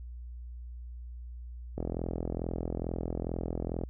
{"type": "click train", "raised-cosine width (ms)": 2, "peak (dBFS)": -20, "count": 88, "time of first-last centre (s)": [1.78, 3.837], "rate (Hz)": 42.3, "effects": ["added 60 Hz sine -40 dBFS peak until 3.89 s"]}